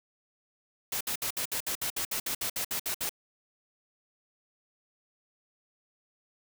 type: noise bursts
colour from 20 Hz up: white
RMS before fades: -32 dBFS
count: 15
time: 0.92-3.094 s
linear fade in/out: 5 ms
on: 88 ms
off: 61 ms
effects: none